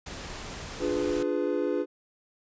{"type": "noise", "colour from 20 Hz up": "pink", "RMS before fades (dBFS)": -39, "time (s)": [0.06, 1.23], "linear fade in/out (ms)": 5}
{"type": "chord", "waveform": "triangle", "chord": "D diminished seventh", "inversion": "none", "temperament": "equal with one note detuned", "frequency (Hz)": [293.7, 349.2, 415.3, 500.5], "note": ["D4", "F4", "Ab4", "Cb5"], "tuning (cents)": [0, 0, 0, 23], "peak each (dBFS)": -29, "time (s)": [0.79, 1.86], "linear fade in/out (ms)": 50}
{"effects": ["resampled to 16000 Hz"]}